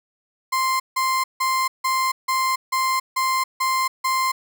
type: tone bursts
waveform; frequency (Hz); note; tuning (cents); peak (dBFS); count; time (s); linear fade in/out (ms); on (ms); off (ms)
35% pulse; 1046.5; C6; 0; -17; 9; 0.52-4.32; 10; 280; 160
effects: none